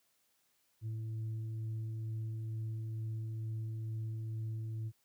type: tone with frequency modulation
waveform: sine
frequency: 111.1 Hz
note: A2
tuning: 17 cents sharp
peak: -36 dBFS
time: 0.81-4.92 s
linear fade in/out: 50 ms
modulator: 220 Hz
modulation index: 0.21
effects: white hiss -75 dBFS RMS until 5.04 s + high-pass 60 Hz 12 dB/octave